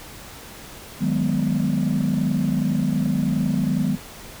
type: chord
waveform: sine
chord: G# minor seventh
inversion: second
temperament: equal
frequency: 155.56 / 185 / 207.7 / 246.9 Hz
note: D#3 / F#3 / G#3 / B3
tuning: 0 / 0 / 0 / 0 cents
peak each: -23 dBFS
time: 0.99-3.98 s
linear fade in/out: 50 ms
effects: tanh soft clip ceiling -13 dBFS + pink hiss -40 dBFS RMS until 4.4 s